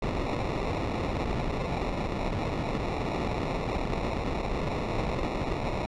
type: noise with sample-and-hold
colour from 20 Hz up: pink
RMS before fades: -30 dBFS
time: 0.02-5.86 s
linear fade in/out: 2 ms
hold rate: 1575 Hz
effects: low-pass 4000 Hz 12 dB/octave